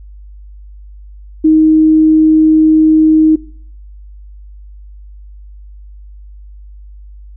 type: tone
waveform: sine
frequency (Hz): 313.7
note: D#4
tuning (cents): +14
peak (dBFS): -4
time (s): 1.44-3.36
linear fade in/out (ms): 10
effects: noise-tail reverb RT60 0.6 s tail -22 dB re dry + added 50 Hz sine -31 dBFS peak until 7.36 s